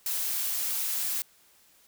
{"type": "noise", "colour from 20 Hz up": "blue", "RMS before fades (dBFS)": -30, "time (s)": [0.06, 1.22], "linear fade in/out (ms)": 2, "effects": ["white hiss -61 dBFS RMS until 1.87 s"]}